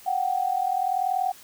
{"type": "tone pair together", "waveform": "sine", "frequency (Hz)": [731.4, 772], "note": ["F#5", "G5"], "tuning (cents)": [-20, -27], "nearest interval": "minor second", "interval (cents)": 93, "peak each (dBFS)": -25, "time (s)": [0.06, 1.32], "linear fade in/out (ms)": 10, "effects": ["white hiss -49 dBFS RMS until 1.43 s"]}